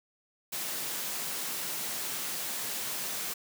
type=high-pass noise; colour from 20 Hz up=white; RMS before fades=-35 dBFS; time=0.52-3.34 s; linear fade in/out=10 ms; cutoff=120 Hz; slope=96 dB/octave; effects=none